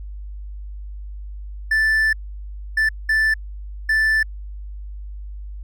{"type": "tone bursts at uneven times", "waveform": "triangle", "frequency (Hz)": 1760, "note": "A6", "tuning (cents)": 0, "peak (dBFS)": -13, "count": 4, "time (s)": [[1.71, 2.13], [2.77, 2.89], [3.09, 3.34], [3.89, 4.23]], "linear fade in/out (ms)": 5, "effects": ["added 50 Hz sine -30 dBFS peak until 5.63 s"]}